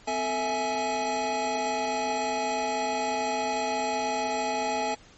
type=tone cluster; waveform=square; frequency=257 / 442.9 / 657 / 837 Hz; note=C4 / A4 / E5 / G#5; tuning=-31 / +11 / -6 / +13 cents; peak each=-37 / -35 / -33 / -29 dBFS; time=0.07-4.95 s; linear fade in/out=10 ms; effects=pink hiss -54 dBFS RMS until 5.17 s + MP3 32 kbps